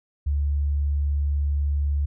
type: tone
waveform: sine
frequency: 71.9 Hz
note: D2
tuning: 36 cents flat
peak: -20 dBFS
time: 0.26-2.06 s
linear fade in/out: 10 ms
effects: none